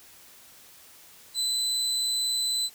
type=tone; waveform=30% pulse; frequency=4019 Hz; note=B7; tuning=30 cents sharp; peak=-22 dBFS; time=1.34-2.7 s; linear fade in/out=50 ms; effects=white hiss -52 dBFS RMS until 2.74 s